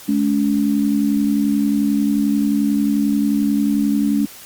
sine tone pair together, 212.8 / 284.1 Hz, G#3 / C#4, +42 / +43 cents, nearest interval perfect fourth, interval 501 cents, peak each -17 dBFS, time 0.08-4.26 s, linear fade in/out 10 ms, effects white hiss -39 dBFS RMS until 4.45 s + Opus 48 kbps

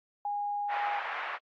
sine tone, 820 Hz, G#5, 22 cents flat, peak -30 dBFS, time 0.25-0.99 s, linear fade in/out 2 ms
pink band-pass noise, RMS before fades -36 dBFS, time 0.68-1.39 s, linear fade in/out 50 ms, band 760 to 2300 Hz, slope 24 dB/octave
effects AAC 64 kbps

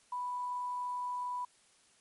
sine tone with quantisation, 987.8 Hz, B5, in tune, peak -34 dBFS, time 0.12-1.45 s, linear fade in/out 5 ms, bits 10, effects white hiss -66 dBFS RMS until 2 s + MP3 48 kbps

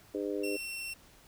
harmonic tone, 101.1 Hz, G#2, 46 cents flat, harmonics 3 / 4 / 5 / 6, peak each -36 / -35 / -38 / -44 dBFS, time 0.14-0.57 s, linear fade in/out 10 ms
sawtooth tone, 2712 Hz, E7, 49 cents sharp, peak -34 dBFS, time 0.43-0.94 s, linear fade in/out 10 ms
effects pink hiss -59 dBFS RMS until 1.27 s

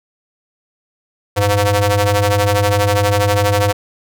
sawtooth ring-modulated tone, 206.1 Hz, G#3, 13 cents flat, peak -5 dBFS, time 1.36-3.73 s, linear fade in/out 20 ms, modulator 303 Hz, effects none

